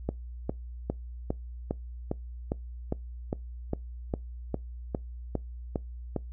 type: click train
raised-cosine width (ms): 2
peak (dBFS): -15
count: 16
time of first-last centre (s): 0.09-6.163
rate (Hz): 2.47
effects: noise-tail reverb RT60 0.2 s tail -24 dB re dry + added 60 Hz sine -38 dBFS peak until 6.32 s